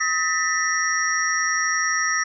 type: tone cluster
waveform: sine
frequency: 1271 / 1791 / 1963 / 5670 Hz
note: D#6 / A6 / B6 / F8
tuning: +36 / +30 / -11 / +25 cents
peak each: -25 dBFS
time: 0-2.24 s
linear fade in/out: 10 ms
effects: none